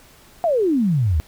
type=exponential sweep; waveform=sine; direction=down; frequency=720 to 70.4 Hz; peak=-15 dBFS; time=0.44-1.2 s; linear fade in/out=0 ms; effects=pink hiss -49 dBFS RMS until 1.27 s